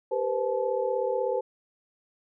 sine tone cluster, 395.3 / 474.8 / 511 / 865 Hz, G4 / A#4 / C5 / A5, +15 / +32 / -41 / -30 cents, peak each -32 / -31 / -27 / -34 dBFS, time 0.11-1.41 s, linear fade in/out 10 ms, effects none

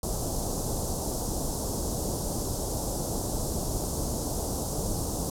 pink band-stop noise, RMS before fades -30 dBFS, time 0.03-5.3 s, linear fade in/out 2 ms, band 840 to 5500 Hz, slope 24 dB/octave, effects low-pass 12000 Hz 12 dB/octave

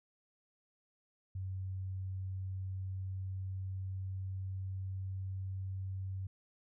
sine tone with pitch glide, 94.5 to 95.27 Hz, F#2 to G2, +37 to -49 cents, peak -37 dBFS, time 1.35-6.27 s, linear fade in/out 5 ms, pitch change +14 cents, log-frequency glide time 1.95-5.63 s, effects none

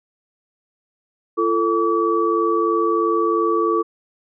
sine tone cluster, 341 / 444 / 1146 Hz, F4 / A4 / D6, -41 / +16 / -43 cents, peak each -20 dBFS, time 1.37-3.83 s, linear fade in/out 20 ms, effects none

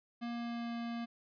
square tone with pitch glide, 236.3 to 234.1 Hz, A#3 to A#3, +24 to +8 cents, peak -38 dBFS, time 0.21-1.06 s, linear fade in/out 20 ms, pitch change -16 cents, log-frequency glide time 0.31-0.75 s, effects resampled to 11025 Hz

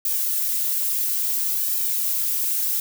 violet noise with flanger, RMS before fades -23 dBFS, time 0.05-2.8 s, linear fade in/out 2 ms, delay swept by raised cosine 1.4 to 3.5 ms, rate 0.59 Hz, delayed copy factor -0.6, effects none

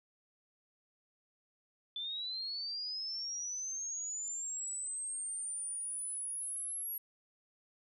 sine linear sweep, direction up, 3491 to 11440 Hz, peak -37 dBFS, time 1.96-6.98 s, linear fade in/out 2 ms, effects none

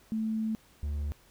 sine / triangle tone pair in turn, 220 / 73.12 Hz, A3 / D2, 0 / -7 cents, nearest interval octave + perfect fifth, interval 1907 cents, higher first, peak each -28 dBFS, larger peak neither, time 0.12-0.55 / 0.83-1.12 s, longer first, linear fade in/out 0 ms, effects pink hiss -61 dBFS RMS until 1.3 s

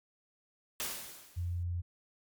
white noise with exponential decay, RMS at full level -34 dBFS, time 0.8-1.63 s, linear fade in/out 0 ms, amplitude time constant 180 ms
sine tone, 87.4 Hz, F2, 2 cents sharp, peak -32 dBFS, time 1.36-1.82 s, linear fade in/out 20 ms
effects MP3 96 kbps

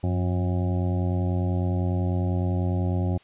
harmonic tone with a mistuned harmonic, 90 Hz, F#2, 47 cents flat, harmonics 1 / 2 / 3 / 4 / 6 / 7 / 8 / 9, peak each -23 / -29 / -33 / -35 / -39 / -40 / -41 / -42 dBFS, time 0.03-3.18 s, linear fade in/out 10 ms, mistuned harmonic 1, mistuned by +72 cents, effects white hiss -57 dBFS RMS until 3.23 s + resampled to 8000 Hz

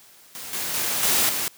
white noise with level steps, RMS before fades -36 / -28 / -25 / -20 / -26 dBFS, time 0.35-1.48 s, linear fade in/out 0 ms, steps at 0.53 / 0.74 / 1.03 / 1.29 s, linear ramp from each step 2 ms, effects white hiss -51 dBFS RMS until 1.57 s + high-pass 100 Hz 12 dB/octave

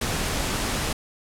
pink noise, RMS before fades -26 dBFS, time 0.01-0.93 s, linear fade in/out 5 ms, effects low-pass 11000 Hz 12 dB/octave

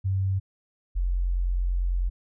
sine tone pair in turn, 96 / 44.54 Hz, G2 / F1, -36 / +35 cents, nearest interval octave + minor second, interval 1329 cents, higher first, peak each -22 dBFS, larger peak neither, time 0.04-0.4 / 0.95-2.1 s, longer second, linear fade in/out 20 ms, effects none

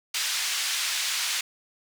white band-pass noise, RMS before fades -28 dBFS, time 0.14-1.41 s, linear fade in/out 5 ms, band 1700 to 5900 Hz, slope 12 dB/octave, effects none

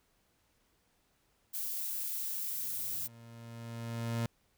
violet noise, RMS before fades -37 dBFS, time 1.53-3.08 s, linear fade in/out 20 ms
30% pulse tone with exponential growth, 116.1 Hz, A#2, 7 cents flat, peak -28 dBFS, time 2.23-4.26 s, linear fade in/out 0 ms, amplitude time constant 440 ms
effects pink hiss -73 dBFS RMS until 4.57 s

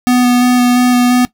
square tone with vibrato, 246.9 Hz, B3, in tune, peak -8 dBFS, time 0.07-1.25 s, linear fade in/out 0 ms, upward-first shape square, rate 2.9 Hz, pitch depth 9 cents each way, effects noise-tail reverb RT60 0.1 s tail -18 dB re dry

